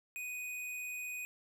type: tone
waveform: square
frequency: 2489 Hz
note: D#7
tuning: in tune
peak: -40 dBFS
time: 0.16-1.25 s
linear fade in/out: 0 ms
effects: none